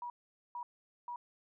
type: tone bursts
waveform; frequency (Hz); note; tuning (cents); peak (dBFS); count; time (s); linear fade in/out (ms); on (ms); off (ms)
sine; 964; B5; -42; -39; 3; 0.02-1.16; 2; 80; 450
effects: none